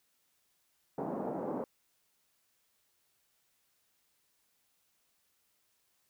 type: band-pass noise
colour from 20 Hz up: pink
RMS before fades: -37 dBFS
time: 0.98-1.64 s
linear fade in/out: 2 ms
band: 200 to 860 Hz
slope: 24 dB/octave
effects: white hiss -75 dBFS RMS until 6.09 s